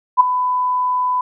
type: tone with ADSR envelope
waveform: sine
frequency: 1000 Hz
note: B5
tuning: 21 cents sharp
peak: -3 dBFS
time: 0.17-1.21 s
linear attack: 33 ms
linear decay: 11 ms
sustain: -12 dB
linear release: 3 ms
effects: none